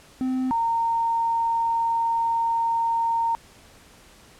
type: tone pair in turn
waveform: triangle / sine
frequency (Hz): 258.2 / 920.1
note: C4 / A#5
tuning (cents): -23 / -23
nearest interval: octave + minor seventh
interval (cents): 2200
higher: second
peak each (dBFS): -20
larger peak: neither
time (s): 0.21-0.51 / 0.51-3.35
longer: second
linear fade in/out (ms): 0
effects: pink hiss -51 dBFS RMS until 4.39 s + low-pass 11000 Hz 12 dB/octave